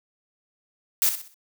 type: noise with echo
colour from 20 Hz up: blue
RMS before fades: -20 dBFS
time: 1.02-1.09 s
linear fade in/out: 0 ms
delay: 63 ms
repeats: 4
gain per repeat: -9 dB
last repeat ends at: 1.342 s
effects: none